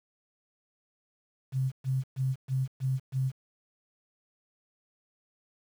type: tone bursts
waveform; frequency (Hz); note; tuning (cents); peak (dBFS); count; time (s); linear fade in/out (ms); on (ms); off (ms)
sine; 131.7; C3; +12; -25; 6; 1.52-3.32; 50; 200; 120
effects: 9-bit